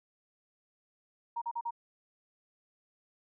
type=tone bursts; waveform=sine; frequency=938 Hz; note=A#5; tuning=11 cents sharp; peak=-32 dBFS; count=4; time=1.36-1.708 s; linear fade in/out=10 ms; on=57 ms; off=40 ms; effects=none